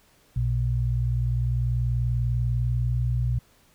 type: tone pair together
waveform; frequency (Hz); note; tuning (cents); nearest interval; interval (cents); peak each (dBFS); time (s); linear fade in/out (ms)
sine; 60.1 / 120.42; B1 / B2; -46 / -43; octave; 1203; -26 / -23; 0.36-3.39; 5
effects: pink hiss -60 dBFS RMS until 3.74 s